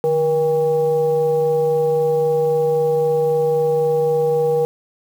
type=tone with frequency modulation; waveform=sine; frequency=477.1 Hz; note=A#4; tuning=40 cents sharp; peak=-14 dBFS; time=0.04-4.65 s; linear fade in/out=0 ms; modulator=326 Hz; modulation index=0.49; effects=7-bit